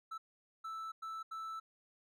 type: tone bursts at uneven times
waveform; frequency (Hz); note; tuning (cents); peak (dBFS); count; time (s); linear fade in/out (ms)
triangle; 1318.5; E6; 0; -39; 4; 0.11-0.18 / 0.64-0.92 / 1.02-1.23 / 1.31-1.6; 10
effects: none